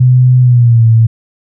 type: tone with pitch glide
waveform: sine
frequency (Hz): 126.5 to 113.35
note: B2 to A#2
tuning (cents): +42 to -48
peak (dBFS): -3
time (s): 0-1.07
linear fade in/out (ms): 10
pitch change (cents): -190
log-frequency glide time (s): 0.4-0.86
effects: none